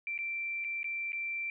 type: tone with dropouts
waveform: sine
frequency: 2349 Hz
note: D7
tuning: in tune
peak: -33 dBFS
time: 0.07-1.5 s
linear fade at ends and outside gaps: 1 ms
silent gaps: 0.178-0.188 / 0.642-0.646 / 0.831-0.843 / 1.121-1.13 s
effects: none